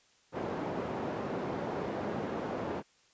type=band-pass noise; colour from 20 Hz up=white; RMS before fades=-36 dBFS; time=0.32-2.83 s; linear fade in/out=50 ms; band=140 to 600 Hz; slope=12 dB/octave; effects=white hiss -66 dBFS RMS until 3.13 s + resampled to 16000 Hz